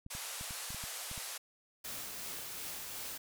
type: clicks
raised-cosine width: 5 ms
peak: -35 dBFS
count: 9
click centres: 0.064 / 0.151 / 0.411 / 0.508 / 0.705 / 0.746 / 0.839 / 1.114 / 1.178 s
type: band-pass noise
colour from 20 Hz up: white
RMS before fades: -43 dBFS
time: 0.1-1.38 s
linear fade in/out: 10 ms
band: 510 to 12000 Hz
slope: 24 dB/octave
type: noise with tremolo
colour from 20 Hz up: white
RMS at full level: -42 dBFS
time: 1.84-3.18 s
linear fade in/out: 10 ms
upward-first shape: triangle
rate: 2.7 Hz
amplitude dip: 25%
effects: none